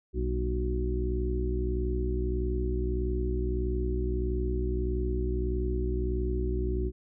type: harmonic tone with a mistuned harmonic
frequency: 61.6 Hz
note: B1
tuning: 4 cents flat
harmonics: 1 / 2 / 3 / 4 / 5 / 6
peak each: -28 / -38 / -41 / -42 / -39 / -33 dBFS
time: 0.13-6.92 s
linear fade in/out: 50 ms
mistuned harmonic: 3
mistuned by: +100 cents
effects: none